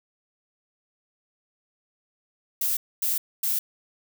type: noise bursts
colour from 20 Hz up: violet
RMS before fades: -25 dBFS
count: 3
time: 2.61-3.59 s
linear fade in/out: 5 ms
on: 160 ms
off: 250 ms
effects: none